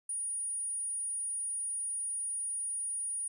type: tone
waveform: sine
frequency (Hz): 9590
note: D9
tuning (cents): +35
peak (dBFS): -33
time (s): 0.09-3.28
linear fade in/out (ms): 5
effects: none